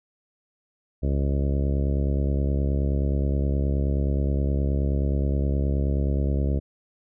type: harmonic tone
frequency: 69.5 Hz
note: C#2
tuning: 5 cents sharp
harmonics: 1 / 2 / 3 / 4 / 5 / 6 / 7 / 8 / 9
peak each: -22 / -28 / -32 / -34 / -36 / -38 / -39 / -40 / -41 dBFS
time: 1.02-6.6 s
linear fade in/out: 20 ms
effects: none